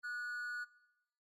triangle tone with amplitude modulation, 1461 Hz, F#6, 22 cents flat, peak -36 dBFS, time 0.03-0.65 s, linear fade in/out 20 ms, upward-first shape sine, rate 262 Hz, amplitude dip 50%, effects noise-tail reverb RT60 0.9 s tail -18 dB re dry + AAC 64 kbps

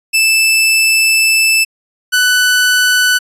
sawtooth tone pair in turn, 2637 / 1492.8 Hz, E7 / F#6, 0 / +15 cents, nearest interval minor seventh, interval 985 cents, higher first, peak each -5 dBFS, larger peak neither, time 0.13-1.65 / 2.12-3.19 s, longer first, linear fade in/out 20 ms, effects resampled to 32000 Hz

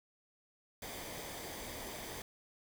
pink noise with comb filter, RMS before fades -45 dBFS, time 0.82-2.22 s, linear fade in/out 2 ms, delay 0.73 ms, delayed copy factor -0.5, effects none

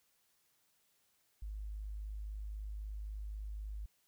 sine tone, 51.91 Hz, G#1, in tune, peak -40 dBFS, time 1.42-3.86 s, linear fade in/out 5 ms, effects white hiss -75 dBFS RMS until 4.07 s

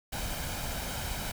pink noise with comb filter, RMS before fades -35 dBFS, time 0.12-1.32 s, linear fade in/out 10 ms, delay 1.3 ms, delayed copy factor +0.5, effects none

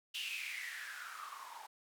blue noise with band-pass filter sweep, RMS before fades -45 dBFS, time 0.14-1.67 s, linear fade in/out 10 ms, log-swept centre 3000 to 850 Hz, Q 8, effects none

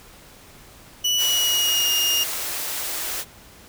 30% pulse tone with pitch glide, 2955 to 2836 Hz, F#7 to F7, -3 to +26 cents, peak -16 dBFS, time 1.04-2.24 s, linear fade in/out 10 ms, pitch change -71 cents, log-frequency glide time 1.17-1.92 s
white high-pass noise, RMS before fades -28 dBFS, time 1.17-3.25 s, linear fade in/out 50 ms, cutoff 290 Hz, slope 48 dB/octave
effects pink hiss -47 dBFS RMS until 3.68 s

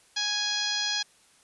harmonic tone, 831 Hz, G#5, 1 cent sharp, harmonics 1 / 2 / 3 / 4 / 5 / 6 / 7 / 8, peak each -40 / -34 / -39 / -32 / -32 / -32 / -37 / -41 dBFS, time 0.16-1.03 s, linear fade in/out 10 ms, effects white hiss -60 dBFS RMS until 1.43 s + resampled to 24000 Hz

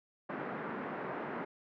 pink band-pass noise, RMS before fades -40 dBFS, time 0.29-1.45 s, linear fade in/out 10 ms, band 180 to 1800 Hz, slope 24 dB/octave, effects none

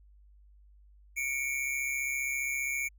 square tone pair together, 2214 / 2349 Hz, C#7 / D7, -3 / 0 cents, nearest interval minor second, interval 103 cents, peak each -34 / -34 dBFS, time 1.16-2.89 s, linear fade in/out 20 ms, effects added 50 Hz sine -55 dBFS peak until 2.98 s

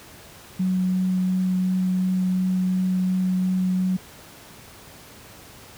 sine tone with vibrato, 185 Hz, F#3, in tune, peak -19 dBFS, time 0.59-3.97 s, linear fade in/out 10 ms, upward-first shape triangle, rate 2.8 Hz, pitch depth 8 cents each way, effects pink hiss -45 dBFS RMS until 5.77 s + high-pass 60 Hz 12 dB/octave

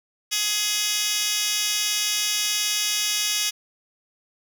10% pulse tone with high-pass filter, 418.7 Hz, G#4, 14 cents sharp, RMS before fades -24 dBFS, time 0.31-3.51 s, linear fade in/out 20 ms, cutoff 4000 Hz, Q 3.6, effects none

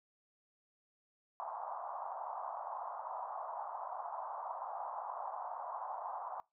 pink band-pass noise, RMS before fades -43 dBFS, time 1.4-6.4 s, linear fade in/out 0 ms, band 690 to 1100 Hz, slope 48 dB/octave, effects noise-tail reverb RT60 0.2 s tail -22 dB re dry

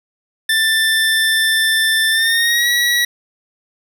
25% pulse tone with pitch glide, 1775 to 1924.5 Hz, A6 to B6, +15 to -45 cents, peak -9 dBFS, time 0.49-3.05 s, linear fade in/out 5 ms, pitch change +140 cents, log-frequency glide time 2.11-2.69 s, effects none

